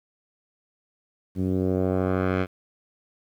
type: tone with low-pass filter sweep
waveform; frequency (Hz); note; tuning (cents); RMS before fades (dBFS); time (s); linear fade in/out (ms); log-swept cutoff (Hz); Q
10% pulse; 93; F#2; +9; -24; 1.35-2.47; 50; 230 to 2400; 1.2
effects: 9-bit